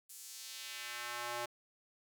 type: tone with high-pass filter sweep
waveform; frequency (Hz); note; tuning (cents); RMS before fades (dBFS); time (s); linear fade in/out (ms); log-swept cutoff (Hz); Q
square; 120; B2; -49; -44; 0.09-1.46; 10; 9200 to 630; 1.1
effects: none